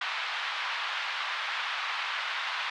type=band-pass noise; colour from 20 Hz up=pink; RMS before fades=-33 dBFS; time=0.01-2.7 s; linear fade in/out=5 ms; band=980 to 3700 Hz; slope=24 dB/octave; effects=none